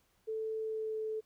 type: tone with pitch glide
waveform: sine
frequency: 440 to 436.2 Hz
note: A4 to A4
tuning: 0 to -15 cents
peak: -34 dBFS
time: 0.27-1.21 s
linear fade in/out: 20 ms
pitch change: -15 cents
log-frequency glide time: 0.59-0.98 s
effects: pink hiss -73 dBFS RMS until 1.25 s